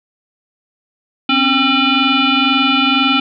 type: tone with frequency modulation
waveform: sine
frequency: 1356 Hz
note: E6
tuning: 49 cents sharp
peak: -10 dBFS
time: 1.29-3.2 s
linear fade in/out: 5 ms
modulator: 538 Hz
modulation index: 3.8
effects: none